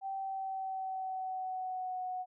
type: tone with pitch glide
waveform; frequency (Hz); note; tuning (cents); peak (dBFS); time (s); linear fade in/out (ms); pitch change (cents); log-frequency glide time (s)
sine; 776 to 737.1; G5 to F#5; -18 to -7; -35; 0.01-2.26; 50; -89; 0.13-2.02
effects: none